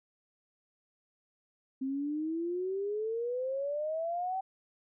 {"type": "exponential sweep", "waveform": "sine", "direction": "up", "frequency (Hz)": [261.6, 773], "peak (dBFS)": -31, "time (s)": [1.81, 4.41], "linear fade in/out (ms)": 10, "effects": []}